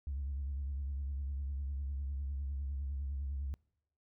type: tone with vibrato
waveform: sine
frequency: 69.3 Hz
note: C#2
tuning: in tune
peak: -34 dBFS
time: 0.07-3.54 s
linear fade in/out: 0 ms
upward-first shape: triangle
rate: 9.9 Hz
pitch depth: 95 cents each way
effects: noise-tail reverb RT60 0.8 s tail -26 dB re dry + tanh soft clip ceiling -32 dBFS